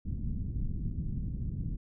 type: low-pass noise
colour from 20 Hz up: pink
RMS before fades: -34 dBFS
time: 0.05-1.77 s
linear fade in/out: 10 ms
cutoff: 210 Hz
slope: 24 dB/octave
effects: none